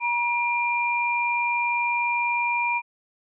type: tone pair together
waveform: sine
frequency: 957 / 2389 Hz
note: A#5 / D7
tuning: +45 / +29 cents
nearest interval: octave + major third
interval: 1584 cents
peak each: -24 dBFS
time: 0-2.82 s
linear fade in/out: 50 ms
effects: none